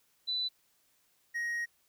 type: tone pair in turn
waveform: sine / triangle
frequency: 3986 / 1881.1 Hz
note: B7 / A#6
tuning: +15 / +15 cents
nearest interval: octave + minor second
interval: 1300 cents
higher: first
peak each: -30 / -30 dBFS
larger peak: neither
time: 0.27-0.49 / 1.34-1.66 s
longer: second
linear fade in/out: 20 ms
effects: white hiss -71 dBFS RMS until 1.88 s